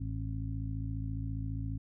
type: harmonic tone with a mistuned harmonic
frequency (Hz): 54.7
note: A1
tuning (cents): -9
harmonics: 1 / 2 / 3 / 4 / 5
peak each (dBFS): -38 / -36 / -45 / -53 / -43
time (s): 0-1.78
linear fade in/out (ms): 10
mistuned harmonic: 5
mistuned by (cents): -18
effects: none